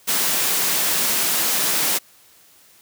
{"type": "high-pass noise", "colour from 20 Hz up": "white", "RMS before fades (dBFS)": -20, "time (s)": [0.07, 1.99], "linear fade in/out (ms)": 20, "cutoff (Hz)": 140, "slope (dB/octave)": 48, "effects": ["white hiss -52 dBFS RMS until 2.81 s", "high-pass 60 Hz 12 dB/octave"]}